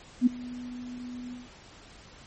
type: tone with ADSR envelope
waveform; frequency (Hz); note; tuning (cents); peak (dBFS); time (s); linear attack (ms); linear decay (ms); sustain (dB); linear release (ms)
sine; 246.9; B3; 0; -14; 0.21-1.49; 55; 12; -22; 170
effects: pink hiss -51 dBFS RMS until 2.26 s + MP3 32 kbps